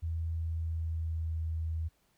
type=tone with pitch glide; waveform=sine; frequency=82 to 80.73 Hz; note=E2 to E2; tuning=-9 to -36 cents; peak=-31 dBFS; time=0.02-1.89 s; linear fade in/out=20 ms; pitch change=-27 cents; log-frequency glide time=0.31-1.36 s; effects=pink hiss -72 dBFS RMS until 2.17 s